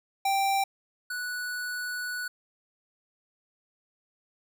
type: tone pair in turn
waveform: square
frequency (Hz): 784 / 1476.4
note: G5 / F#6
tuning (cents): 0 / -4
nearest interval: major seventh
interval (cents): 1096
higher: second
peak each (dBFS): -24 / -32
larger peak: first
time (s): 0.25-0.64 / 1.1-2.28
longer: second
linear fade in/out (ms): 5
effects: none